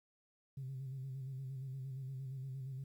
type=tone with vibrato; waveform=sine; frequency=132.8 Hz; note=C3; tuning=26 cents sharp; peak=-40 dBFS; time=0.57-2.84 s; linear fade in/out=5 ms; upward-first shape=square; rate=8.6 Hz; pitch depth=44 cents each way; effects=tanh soft clip ceiling -38 dBFS + 12-bit